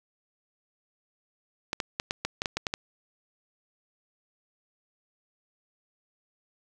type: clicks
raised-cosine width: 0.2 ms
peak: -11 dBFS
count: 10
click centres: 1.731 / 1.802 / 1.999 / 2.109 / 2.25 / 2.419 / 2.458 / 2.57 / 2.668 / 2.739 s
effects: none